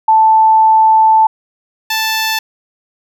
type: tone pair in turn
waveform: sine / 10% pulse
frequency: 880 / 880 Hz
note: A5 / A5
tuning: 0 / 0 cents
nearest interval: unison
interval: 0 cents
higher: neither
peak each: -5 dBFS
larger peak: neither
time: 0.08-1.27 / 1.9-2.39 s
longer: first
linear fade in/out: 5 ms
effects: none